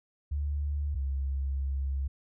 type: tone pair in turn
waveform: sine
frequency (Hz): 72.5 / 68.04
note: D2 / C#2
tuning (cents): -22 / -32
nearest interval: minor second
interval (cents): 110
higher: first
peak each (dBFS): -28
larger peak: neither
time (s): 0.31-0.95 / 0.95-2.08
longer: second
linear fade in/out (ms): 10
effects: none